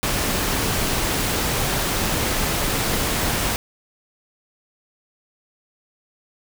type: noise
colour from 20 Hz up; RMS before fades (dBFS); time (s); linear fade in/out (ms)
pink; -22; 0.03-3.56; 0
effects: none